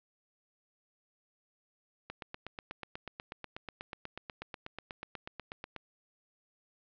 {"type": "click train", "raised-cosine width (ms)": 0.3, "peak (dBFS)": -24, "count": 31, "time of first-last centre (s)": [2.1, 5.763], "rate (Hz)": 8.19, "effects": ["low-pass 4000 Hz 12 dB/octave"]}